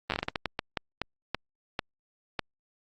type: slowing click train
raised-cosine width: 0.3 ms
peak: -12 dBFS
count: 16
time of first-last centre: 0.1-2.393 s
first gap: 9 ms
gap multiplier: 1.35
effects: Opus 32 kbps